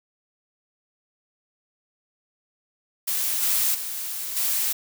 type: noise with level steps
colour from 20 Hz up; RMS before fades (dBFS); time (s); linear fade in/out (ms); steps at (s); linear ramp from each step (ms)
blue; -25 / -22 / -31 / -24; 3.07-4.73; 10; 3.42 / 3.74 / 4.36; 10
effects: none